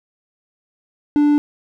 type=tone; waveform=triangle; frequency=293.7 Hz; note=D4; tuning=in tune; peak=-9 dBFS; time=1.16-1.38 s; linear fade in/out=0 ms; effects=none